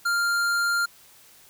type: tone with tanh clipping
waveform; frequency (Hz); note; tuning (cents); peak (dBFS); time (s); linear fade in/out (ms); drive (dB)
sine; 1396.9; F6; 0; -23; 0.05-0.86; 10; 18
effects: white hiss -53 dBFS RMS until 1.49 s